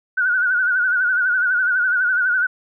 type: tone with vibrato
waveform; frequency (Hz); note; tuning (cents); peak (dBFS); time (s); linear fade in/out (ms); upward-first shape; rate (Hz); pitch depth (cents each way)
sine; 1477; F#6; -3; -15; 0.17-2.47; 10; sine; 12; 74
effects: none